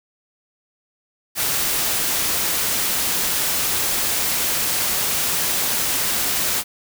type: noise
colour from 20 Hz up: white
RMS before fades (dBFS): -21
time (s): 1.35-6.64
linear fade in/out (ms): 50
effects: none